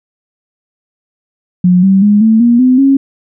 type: tone with pitch steps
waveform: sine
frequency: 180 / 192.92 / 206.8 / 221.6 / 237.5 / 254.6 / 272.8 Hz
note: F#3 / G3 / G#3 / A3 / A#3 / C4 / C#4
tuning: -47 / -27 / -7 / +13 / +33 / -47 / -28 cents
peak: -4 dBFS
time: 1.64-2.97 s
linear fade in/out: 5 ms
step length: 190 ms
effects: none